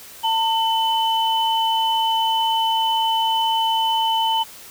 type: tone pair together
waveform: sine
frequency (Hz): 899 / 3020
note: A5 / F#7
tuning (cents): +37 / +35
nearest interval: octave + major sixth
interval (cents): 2098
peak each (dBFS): -18 / -22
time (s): 0.23-4.44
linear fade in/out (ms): 20
effects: white hiss -41 dBFS RMS until 4.7 s